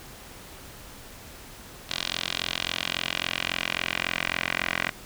10% pulse tone with band-pass filter sweep, 43.65 Hz, F1, in tune, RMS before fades -30 dBFS, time 1.89-4.9 s, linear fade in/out 10 ms, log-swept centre 3800 to 2100 Hz, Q 2.2, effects pink hiss -45 dBFS RMS until 5.05 s

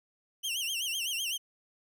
sawtooth tone with vibrato, 2951 Hz, F#7, 5 cents flat, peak -28 dBFS, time 0.43-1.38 s, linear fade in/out 20 ms, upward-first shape sine, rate 7.9 Hz, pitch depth 160 cents each way, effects none

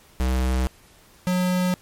square tone pair in turn, 63.9 / 181.63 Hz, C2 / F#3, -40 / -32 cents, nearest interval octave + tritone, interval 1808 cents, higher second, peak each -20 dBFS, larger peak neither, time 0.2-0.67 / 1.27-1.74 s, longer neither, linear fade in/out 0 ms, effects pink hiss -53 dBFS RMS until 1.81 s + MP3 64 kbps

